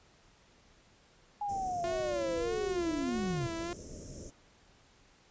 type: linear sweep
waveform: sine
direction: down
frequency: 834 to 119.8 Hz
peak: -32 dBFS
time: 1.41-3.47 s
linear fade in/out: 5 ms
type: band-stop noise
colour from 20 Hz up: pink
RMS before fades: -45 dBFS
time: 1.48-4.31 s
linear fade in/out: 20 ms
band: 630 to 5400 Hz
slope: 96 dB/octave
type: tone with vibrato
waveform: sawtooth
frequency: 350 Hz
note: F4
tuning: 4 cents sharp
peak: -32 dBFS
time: 1.84-3.73 s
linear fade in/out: 0 ms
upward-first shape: sine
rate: 1.6 Hz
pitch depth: 99 cents each way
effects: pink hiss -63 dBFS RMS until 5.3 s + resampled to 16000 Hz